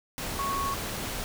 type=tone in noise; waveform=sine; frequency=1106 Hz; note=C#6; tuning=4 cents flat; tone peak=-28 dBFS; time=0.39-0.74 s; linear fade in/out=0 ms; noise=pink; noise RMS=-34 dBFS; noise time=0.18-1.24 s; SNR=+3 dB; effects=none